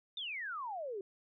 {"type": "exponential sweep", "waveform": "sine", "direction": "down", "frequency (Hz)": [3671, 373], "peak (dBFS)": -38, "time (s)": [0.17, 1.01], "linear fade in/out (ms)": 2, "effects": []}